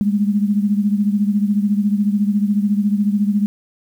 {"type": "beating tone pair", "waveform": "sine", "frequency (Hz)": [202.5, 216.5], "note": ["G#3", "A3"], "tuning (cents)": [-43, -28], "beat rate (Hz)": 14, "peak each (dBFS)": [-15, -20], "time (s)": [0.01, 3.46], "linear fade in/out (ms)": 0, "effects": ["8-bit"]}